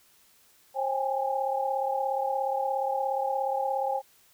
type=tone cluster; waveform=sine; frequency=535 / 799 / 836 Hz; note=C5 / G5 / G#5; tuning=+38 / +33 / +11 cents; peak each=-30 / -29 / -32 dBFS; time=0.74-4.02 s; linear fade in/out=50 ms; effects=white hiss -61 dBFS RMS until 4.33 s